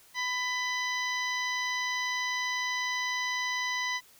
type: harmonic tone with a mistuned harmonic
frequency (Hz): 996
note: B5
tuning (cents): +14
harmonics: 1 / 2 / 3 / 4 / 5 / 6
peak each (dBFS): -35 / -31 / -41 / -39 / -43 / -42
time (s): 0.14-4.01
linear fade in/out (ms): 50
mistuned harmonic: 3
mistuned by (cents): +39
effects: white hiss -58 dBFS RMS until 4.19 s